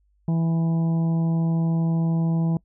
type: harmonic tone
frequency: 164.81 Hz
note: E3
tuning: in tune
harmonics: 1 / 2 / 3 / 4 / 5 / 6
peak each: -19 / -33 / -41 / -39 / -41 / -46 dBFS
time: 0.28-2.57 s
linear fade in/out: 2 ms
effects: noise-tail reverb RT60 0.1 s tail -24 dB re dry + added 50 Hz sine -61 dBFS peak until 2.64 s